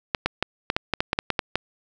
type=clicks; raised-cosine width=0.3 ms; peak=-5 dBFS; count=12; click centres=0.148 / 0.26 / 0.426 / 0.701 / 0.765 / 0.937 / 1.005 / 1.131 / 1.189 / 1.303 / 1.392 / 1.556 s; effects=none